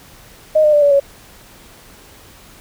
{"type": "tone with pitch steps", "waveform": "sine", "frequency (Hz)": [620, 604.1, 588.6, 573.5, 558.8], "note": ["D#5", "D5", "D5", "D5", "C#5"], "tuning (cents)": [-6, 49, 4, -41, 14], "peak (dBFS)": -8, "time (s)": [0.55, 1], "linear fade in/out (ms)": 10, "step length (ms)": 90, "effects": ["pink hiss -43 dBFS RMS until 2.6 s"]}